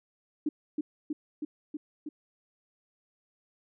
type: tone with echo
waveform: sine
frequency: 300.8 Hz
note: D4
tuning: 42 cents sharp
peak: -25 dBFS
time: 0.46-0.49 s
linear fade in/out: 5 ms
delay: 320 ms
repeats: 5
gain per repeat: -2 dB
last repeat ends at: 2.09 s
effects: none